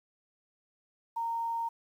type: tone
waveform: sine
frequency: 923 Hz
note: A#5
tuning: 17 cents flat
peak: -30 dBFS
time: 1.16-1.69 s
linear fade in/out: 10 ms
effects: 10-bit